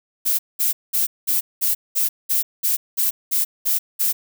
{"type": "noise bursts", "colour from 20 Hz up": "violet", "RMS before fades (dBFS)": -19, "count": 12, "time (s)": [0.25, 4.13], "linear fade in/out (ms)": 20, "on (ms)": 140, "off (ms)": 200, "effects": []}